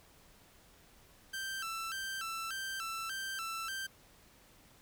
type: tone with vibrato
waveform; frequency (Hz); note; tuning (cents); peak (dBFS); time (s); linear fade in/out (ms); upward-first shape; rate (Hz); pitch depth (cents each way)
sawtooth; 1445; F#6; -41; -34; 1.33-3.87; 10; square; 1.7; 140
effects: pink hiss -62 dBFS RMS until 4.81 s